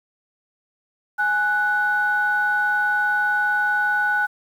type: tone pair together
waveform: sine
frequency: 832 / 1482.5 Hz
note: G#5 / F#6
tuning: +3 / +3 cents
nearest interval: minor seventh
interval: 1000 cents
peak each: -23 / -18 dBFS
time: 1.18-4.27 s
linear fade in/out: 20 ms
effects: tanh soft clip ceiling -10 dBFS + 8-bit